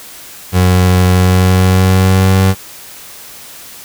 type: tone with pitch glide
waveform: 30% pulse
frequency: 91.3 to 95.23 Hz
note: F#2 to G2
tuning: -23 to -50 cents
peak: -4 dBFS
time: 0.52-2.55 s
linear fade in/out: 50 ms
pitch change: +73 cents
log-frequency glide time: 1.1-2.39 s
effects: white hiss -33 dBFS RMS until 3.84 s